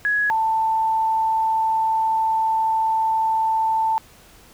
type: tone pair in turn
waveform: sine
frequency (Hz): 1675 / 887.3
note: G#6 / A5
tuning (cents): +14 / +14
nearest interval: major seventh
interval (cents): 1100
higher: first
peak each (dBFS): -17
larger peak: neither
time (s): 0.05-0.3 / 0.3-3.98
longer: second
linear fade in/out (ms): 0
effects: pink hiss -49 dBFS RMS until 4.53 s